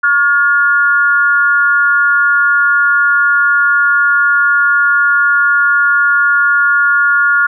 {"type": "tone with amplitude modulation", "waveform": "sine", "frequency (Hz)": 1420, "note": "F6", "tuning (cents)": 28, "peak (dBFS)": -4, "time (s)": [0.03, 7.47], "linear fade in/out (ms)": 10, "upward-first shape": "sine", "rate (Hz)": 296, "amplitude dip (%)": 75, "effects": []}